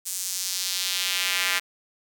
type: tone with high-pass filter sweep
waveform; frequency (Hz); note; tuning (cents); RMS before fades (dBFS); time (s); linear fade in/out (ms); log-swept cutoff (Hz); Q
square; 92.5; F#2; 0; -27; 0.05-1.6; 20; 7900 to 1900; 1.4
effects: none